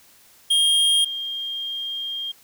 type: tone pair in turn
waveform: square / sine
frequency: 3229 / 3213 Hz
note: G#7 / G7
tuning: -49 / +42 cents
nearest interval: unison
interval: 9 cents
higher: first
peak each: -16 / -26 dBFS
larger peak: first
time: 0.5-1.05 / 1.05-2.32 s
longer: second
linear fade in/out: 10 ms
effects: white hiss -53 dBFS RMS until 2.43 s